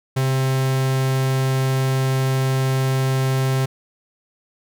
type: tone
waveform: 45% pulse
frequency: 132.3 Hz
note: C3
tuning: 20 cents sharp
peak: -17 dBFS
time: 0.16-3.66 s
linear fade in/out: 10 ms
effects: none